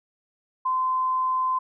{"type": "tone", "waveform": "sine", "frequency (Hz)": 1031, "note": "C6", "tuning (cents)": -26, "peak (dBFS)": -21, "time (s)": [0.65, 1.59], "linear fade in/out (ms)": 10, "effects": []}